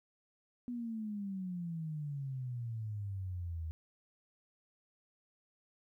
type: exponential sweep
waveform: sine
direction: down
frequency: 246.9 to 78.7 Hz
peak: -37 dBFS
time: 0.68-3.71 s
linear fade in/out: 0 ms
effects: 13-bit